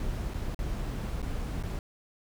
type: noise with dropouts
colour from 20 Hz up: brown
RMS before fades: -33 dBFS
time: 0-1.79 s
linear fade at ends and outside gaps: 1 ms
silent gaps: 0.338-0.342 / 0.546-0.59 / 1.218-1.227 / 1.627-1.635 s
effects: none